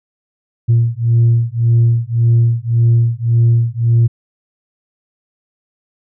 sine beating tone pair, 115.9 / 117.7 Hz, A#2 / A#2, -10 / +17 cents, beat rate 1.8 Hz, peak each -11 dBFS, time 0.68-4.08 s, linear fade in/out 20 ms, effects tanh soft clip ceiling -5 dBFS

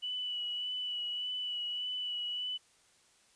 sine tone with vibrato, 2959 Hz, F#7, 1 cent flat, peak -34 dBFS, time 0.02-2.58 s, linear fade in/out 20 ms, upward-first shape sine, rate 1.7 Hz, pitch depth 21 cents each way, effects white hiss -66 dBFS RMS until 3.35 s + resampled to 22050 Hz

